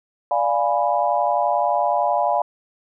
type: chord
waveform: sine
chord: D diminished seventh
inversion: none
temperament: equal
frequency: 587.3 / 698.5 / 830.6 / 987.8 Hz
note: D5 / F5 / Ab5 / Cb6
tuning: 0 / 0 / 0 / 0 cents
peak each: -23 / -21 / -22 / -24 dBFS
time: 0.31-2.42 s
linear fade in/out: 2 ms
effects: none